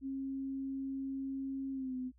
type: tone with pitch glide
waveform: sine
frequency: 270 to 254.8 Hz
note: C#4 to C4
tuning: -45 to -46 cents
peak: -36 dBFS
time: 0.01-2.12 s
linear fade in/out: 50 ms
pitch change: -101 cents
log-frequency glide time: 1.72-1.96 s
effects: added 60 Hz sine -62 dBFS peak until 2.18 s